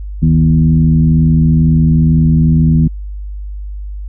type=tone with frequency modulation; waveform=sine; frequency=158.4 Hz; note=D#3; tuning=31 cents sharp; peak=-6 dBFS; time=0.22-2.88 s; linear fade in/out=10 ms; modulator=82.2 Hz; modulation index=0.88; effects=added 50 Hz sine -21 dBFS peak until 4.08 s